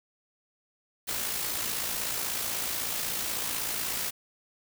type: noise with amplitude modulation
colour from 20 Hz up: white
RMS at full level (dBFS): -30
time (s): 1.07-4.11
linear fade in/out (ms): 20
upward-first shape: sine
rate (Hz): 56.2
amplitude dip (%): 40
effects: none